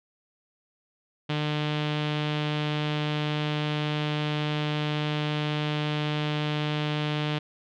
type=tone with low-pass filter; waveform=sawtooth; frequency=150.3 Hz; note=D3; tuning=40 cents sharp; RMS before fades=-28 dBFS; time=1.29-7.39 s; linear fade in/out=10 ms; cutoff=3300 Hz; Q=3.1; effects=none